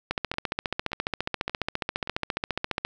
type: two click trains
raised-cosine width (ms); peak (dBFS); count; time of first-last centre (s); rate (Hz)
0.3; -10 / -21; 41 / 4; 0.11-2.85 / 0.34-2.074; 14.6 / 1.73
effects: none